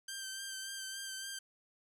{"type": "tone with vibrato", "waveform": "10% pulse", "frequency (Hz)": 1568, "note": "G6", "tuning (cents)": 0, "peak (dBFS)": -32, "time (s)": [0.08, 1.39], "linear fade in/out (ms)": 5, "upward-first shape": "sine", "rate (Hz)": 3.5, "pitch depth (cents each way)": 25, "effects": []}